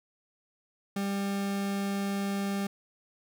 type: tone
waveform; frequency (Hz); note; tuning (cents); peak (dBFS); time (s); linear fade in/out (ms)
40% pulse; 198.5; G3; +22; -28; 0.96-2.67; 5
effects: none